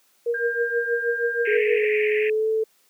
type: tone with tremolo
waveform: sine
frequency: 471.6 Hz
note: A#4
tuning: 20 cents sharp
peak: -18 dBFS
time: 0.26-1.85 s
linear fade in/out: 5 ms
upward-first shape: triangle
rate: 6.3 Hz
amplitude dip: 100%
type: tone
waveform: sine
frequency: 1600 Hz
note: G6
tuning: 35 cents sharp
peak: -25 dBFS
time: 0.34-1.57 s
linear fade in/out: 5 ms
type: band-pass noise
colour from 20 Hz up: white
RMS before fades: -28 dBFS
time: 1.45-2.3 s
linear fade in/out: 5 ms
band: 1800 to 2600 Hz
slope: 96 dB/octave
type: tone with pitch glide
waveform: sine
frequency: 424.3 to 440 Hz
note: G#4 to A4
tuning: +37 to 0 cents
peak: -19 dBFS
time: 1.47-2.64 s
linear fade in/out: 10 ms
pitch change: +63 cents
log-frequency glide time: 2.16-2.49 s
effects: white hiss -62 dBFS RMS until 2.89 s + high-pass 200 Hz 12 dB/octave